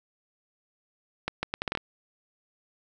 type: accelerating click train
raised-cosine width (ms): 0.3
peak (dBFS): -12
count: 8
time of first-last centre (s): 1.28-1.774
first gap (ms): 150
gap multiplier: 0.73
effects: none